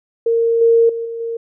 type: tone with level steps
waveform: sine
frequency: 460.9 Hz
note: A#4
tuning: 20 cents flat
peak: -12 / -8 / -20 / -23 / -20 dBFS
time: 0.26-1.37 s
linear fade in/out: 5 ms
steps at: 0.61 / 0.89 / 1.05 / 1.2 s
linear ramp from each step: 5 ms
effects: none